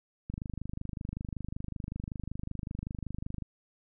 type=click train; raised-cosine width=5 ms; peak=-24 dBFS; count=80; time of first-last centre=0.3-3.423 s; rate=25.3 Hz; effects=none